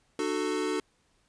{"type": "chord", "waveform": "square", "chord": "D major", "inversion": "none", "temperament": "equal with one note detuned", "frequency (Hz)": [301.1, 370, 440], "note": ["D4", "F#4", "A4"], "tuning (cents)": [43, 0, 0], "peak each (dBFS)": [-33, -33, -33], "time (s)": [0.19, 0.8], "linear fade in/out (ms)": 2, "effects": ["pink hiss -69 dBFS RMS until 1.28 s", "resampled to 22050 Hz"]}